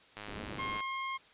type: click train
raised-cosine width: 0.3 ms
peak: -27 dBFS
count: 67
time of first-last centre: 0.17-0.805 s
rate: 104 Hz
type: low-pass noise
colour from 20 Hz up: white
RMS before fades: -45 dBFS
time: 0.27-0.78 s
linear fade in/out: 20 ms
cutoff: 340 Hz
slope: 12 dB/octave
type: tone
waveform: 25% pulse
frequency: 1070 Hz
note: C6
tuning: 38 cents sharp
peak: -31 dBFS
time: 0.58-1.18 s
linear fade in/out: 20 ms
effects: white hiss -60 dBFS RMS until 1.33 s + resampled to 8000 Hz